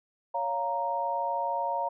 sine chord, Bb minor, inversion first, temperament just, 559.4 / 699.2 / 932.3 Hz, Db5 / F5 / Bb5, +16 / +2 / 0 cents, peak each -34 / -33 / -29 dBFS, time 0.34-1.89 s, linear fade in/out 10 ms, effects none

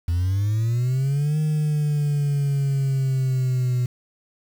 sine linear two-way sweep, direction up then down, 82.9 to 154.5 to 123.6 Hz, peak -16 dBFS, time 0.08-3.86 s, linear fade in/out 5 ms, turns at 1.39 s, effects tanh soft clip ceiling -18 dBFS + 7-bit

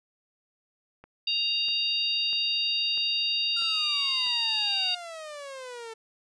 click train, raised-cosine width 0.5 ms, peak -33 dBFS, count 6, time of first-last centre 1.04-4.266 s, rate 1.55 Hz
harmonic tone, 932.3 Hz, A#5, in tune, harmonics 3 / 4 / 5, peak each -28 / -29 / -30 dBFS, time 1.27-4.95 s, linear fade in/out 5 ms
sawtooth exponential sweep, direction down, 1400 to 442.6 Hz, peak -34 dBFS, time 3.56-5.94 s, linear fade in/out 10 ms
effects resampled to 22050 Hz

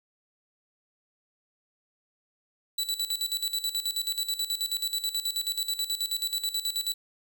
sawtooth tone with tremolo, 3951 Hz, B7, in tune, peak -23 dBFS, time 2.78-6.94 s, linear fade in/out 5 ms, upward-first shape square, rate 9.3 Hz, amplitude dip 75%, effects none

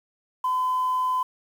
sine tone, 1016 Hz, B5, 49 cents sharp, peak -20 dBFS, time 0.44-1.23 s, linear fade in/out 5 ms, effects tanh soft clip ceiling -18 dBFS + 8-bit

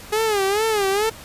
sawtooth tone with vibrato, 415.3 Hz, G#4, in tune, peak -14 dBFS, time 0.12-1.1 s, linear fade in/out 10 ms, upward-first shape sine, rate 2.3 Hz, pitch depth 130 cents each way, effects pink hiss -40 dBFS RMS until 1.24 s + resampled to 32000 Hz

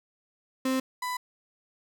35% pulse tone pair in turn, 261.6 / 996.3 Hz, C4 / B5, 0 / +15 cents, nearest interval octave + major seventh, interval 2315 cents, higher second, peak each -23 / -28 dBFS, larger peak first, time 0.65-0.8 / 1.02-1.17 s, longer neither, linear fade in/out 5 ms, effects none

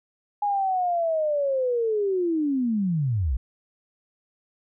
sine linear sweep, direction down, 830.6 to 52.6 Hz, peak -21 dBFS, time 0.42-3.37 s, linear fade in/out 5 ms, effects none

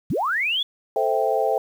sine linear sweep, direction up, 92 to 3500 Hz, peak -20 dBFS, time 0.1-0.63 s, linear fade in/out 5 ms
sine chord, A minor seventh, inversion none, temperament equal, 440 / 523.3 / 659.3 / 784 Hz, A4 / C5 / E5 / G5, 0 / 0 / 0 / 0 cents, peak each -24 dBFS, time 0.96-1.58 s, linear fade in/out 2 ms
effects 8-bit

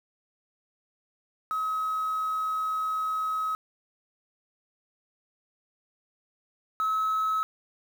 sine tone pair in turn, 1276 / 1288.6 Hz, D#6 / E6, +43 / -40 cents, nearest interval unison, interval 17 cents, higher second, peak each -25 / -22 dBFS, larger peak second, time 1.51-3.55 / 6.8-7.43 s, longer first, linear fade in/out 0 ms, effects tanh soft clip ceiling -22 dBFS + 8-bit

